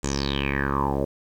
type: tone with low-pass filter sweep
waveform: 10% pulse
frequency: 69.3 Hz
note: C#2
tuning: in tune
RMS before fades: -25 dBFS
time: 0.03-1.05 s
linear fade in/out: 10 ms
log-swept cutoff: 7600 to 550 Hz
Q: 7.4
effects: 9-bit